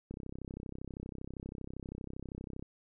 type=click train; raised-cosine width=3 ms; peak=-29 dBFS; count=83; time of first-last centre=0.11-2.625 s; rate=32.6 Hz; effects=none